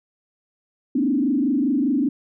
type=tone with frequency modulation; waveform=sine; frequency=272 Hz; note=C#4; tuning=33 cents flat; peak=-17 dBFS; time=0.95-2.09 s; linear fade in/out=5 ms; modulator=25 Hz; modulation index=1.5; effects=none